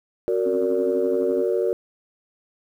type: chord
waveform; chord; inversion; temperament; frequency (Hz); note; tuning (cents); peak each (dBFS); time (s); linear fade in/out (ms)
sine; Gb augmented; none; just; 370 / 462.5 / 578.1; Gb4 / Bb4 / D5; 0 / -14 / -27; -22 / -22 / -26; 0.28-1.73; 0
type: tone with tremolo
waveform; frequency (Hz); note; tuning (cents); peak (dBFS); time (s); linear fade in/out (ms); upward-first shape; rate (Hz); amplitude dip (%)
sine; 267.5; C4; +38; -24; 0.45-1.44; 20; sine; 12; 70
effects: tanh soft clip ceiling -11 dBFS + 9-bit